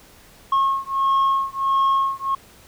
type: beating tone pair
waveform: sine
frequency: 1085 / 1086.5 Hz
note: C#6 / C#6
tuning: -37 / -35 cents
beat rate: 1.5 Hz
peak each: -18 dBFS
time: 0.52-2.35 s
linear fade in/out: 5 ms
effects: tanh soft clip ceiling -14 dBFS + pink hiss -49 dBFS RMS until 2.67 s